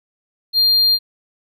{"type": "tone", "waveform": "triangle", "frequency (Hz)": 4200, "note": "C8", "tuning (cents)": 6, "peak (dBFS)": -10, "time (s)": [0.53, 0.99], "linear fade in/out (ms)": 50, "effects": []}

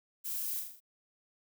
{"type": "noise with echo", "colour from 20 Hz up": "violet", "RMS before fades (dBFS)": -38, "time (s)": [0.24, 0.61], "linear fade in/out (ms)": 20, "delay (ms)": 39, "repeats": 5, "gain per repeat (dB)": -4, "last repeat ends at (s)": 0.805, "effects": []}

